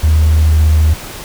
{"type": "tone", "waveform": "triangle", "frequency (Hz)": 77.78, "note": "D#2", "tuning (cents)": 0, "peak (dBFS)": -3, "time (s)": [0.03, 0.94], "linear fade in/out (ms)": 10, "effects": ["tanh soft clip ceiling -3 dBFS", "pink hiss -28 dBFS RMS until 1.24 s"]}